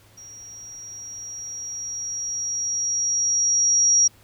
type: tone with level ramp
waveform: sine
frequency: 5680 Hz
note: F8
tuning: 28 cents sharp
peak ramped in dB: -40 to -13 dBFS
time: 0.17-4.08 s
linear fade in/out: 10 ms
effects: added 106 Hz sine -55 dBFS peak until 4.23 s + pink hiss -55 dBFS RMS until 4.23 s